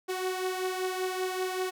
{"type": "beating tone pair", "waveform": "sawtooth", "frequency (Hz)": [370, 375.2], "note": ["F#4", "F#4"], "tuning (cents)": [0, 24], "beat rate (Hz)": 5.2, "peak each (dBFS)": [-27, -32], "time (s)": [0.08, 1.71], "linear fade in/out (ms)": 20, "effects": []}